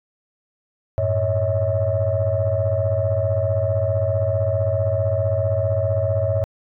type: tone cluster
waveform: sine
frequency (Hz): 94.6 / 110 / 558 / 638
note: F#2 / A2 / C#5 / D#5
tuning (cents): +39 / 0 / +11 / +43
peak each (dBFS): -22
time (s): 0.98-6.44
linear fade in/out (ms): 0
effects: tanh soft clip ceiling -11 dBFS